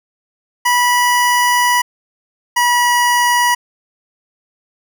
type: tone pair in turn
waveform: 25% pulse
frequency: 978 / 969 Hz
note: B5 / B5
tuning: -17 / -33 cents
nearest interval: unison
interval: 16 cents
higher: first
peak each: -7 dBFS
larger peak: neither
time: 0.65-1.82 / 2.56-3.55 s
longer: first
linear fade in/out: 10 ms
effects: none